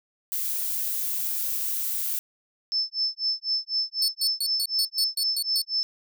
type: noise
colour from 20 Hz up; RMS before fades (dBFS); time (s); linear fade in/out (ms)
violet; -28; 0.32-2.19; 0
type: tone with tremolo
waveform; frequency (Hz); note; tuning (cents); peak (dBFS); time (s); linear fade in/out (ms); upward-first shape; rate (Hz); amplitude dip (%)
sine; 5274; E8; 0; -21; 2.72-5.83; 0; sine; 4; 100
type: tone bursts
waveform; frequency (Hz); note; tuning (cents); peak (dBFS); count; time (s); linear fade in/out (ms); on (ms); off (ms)
sawtooth; 4435; C#8; 0; -21; 9; 4.02-5.618; 2; 62; 130
effects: none